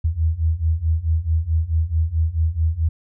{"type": "beating tone pair", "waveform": "sine", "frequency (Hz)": [78.3, 82.9], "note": ["D#2", "E2"], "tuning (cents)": [11, 10], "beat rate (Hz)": 4.6, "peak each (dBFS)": [-21, -19], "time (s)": [0.04, 2.89], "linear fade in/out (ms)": 10, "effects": []}